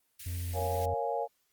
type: band-stop noise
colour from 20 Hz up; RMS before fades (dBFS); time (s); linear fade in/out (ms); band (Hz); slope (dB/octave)
white; -45; 0.19-0.86; 10; 130 to 1600; 48
type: tone with vibrato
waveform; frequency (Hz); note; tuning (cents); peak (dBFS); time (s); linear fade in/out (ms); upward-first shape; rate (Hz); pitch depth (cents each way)
triangle; 87.31; F2; 0; -31; 0.26-0.94; 5; triangle; 14; 23
type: chord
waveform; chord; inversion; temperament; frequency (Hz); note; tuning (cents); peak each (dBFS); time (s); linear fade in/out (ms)
sine; Bb minor seventh; none; equal; 466.2 / 554.4 / 698.5 / 830.6; Bb4 / Db5 / F5 / Ab5; 0 / 0 / 0 / 0; -35; 0.53-1.28; 50
effects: white hiss -74 dBFS RMS until 1.52 s + Opus 24 kbps